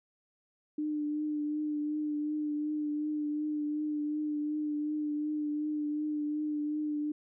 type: tone with vibrato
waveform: sine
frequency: 300 Hz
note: D4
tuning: 37 cents sharp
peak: -30 dBFS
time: 0.78-7.12 s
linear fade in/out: 5 ms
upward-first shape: triangle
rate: 2.7 Hz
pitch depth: 26 cents each way
effects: none